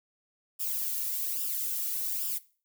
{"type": "noise with flanger", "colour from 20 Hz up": "violet", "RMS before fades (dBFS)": -32, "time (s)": [0.59, 2.39], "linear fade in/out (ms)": 20, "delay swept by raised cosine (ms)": [0.47, 1.97], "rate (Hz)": 1.2, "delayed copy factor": -0.75, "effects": ["noise-tail reverb RT60 0.4 s tail -19 dB re dry"]}